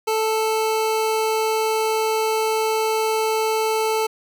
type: tone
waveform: 25% pulse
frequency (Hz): 439.5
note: A4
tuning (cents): -2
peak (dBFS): -15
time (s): 0.07-4.07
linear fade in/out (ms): 10
effects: none